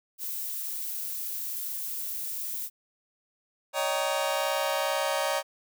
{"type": "noise", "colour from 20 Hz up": "violet", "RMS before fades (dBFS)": -34, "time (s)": [0.18, 2.7], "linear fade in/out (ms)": 50}
{"type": "chord", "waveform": "sawtooth", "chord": "Eb dominant seventh", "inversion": "third", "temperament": "just", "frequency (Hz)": [560, 622.3, 777.8, 933.4], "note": ["Db5", "Eb5", "G5", "Bb5"], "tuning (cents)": [18, 0, -14, 2], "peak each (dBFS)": [-26, -27, -30, -29], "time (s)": [3.73, 5.43], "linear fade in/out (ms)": 50}
{"effects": []}